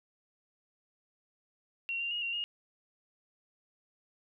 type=tone with pitch steps; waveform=sine; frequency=2742 / 2777 / 2871 / 2757 / 2853 Hz; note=F7 / F7 / F7 / F7 / F7; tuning=-32 / -10 / +47 / -23 / +36 cents; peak=-32 dBFS; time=1.89-2.44 s; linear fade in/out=0 ms; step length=110 ms; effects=none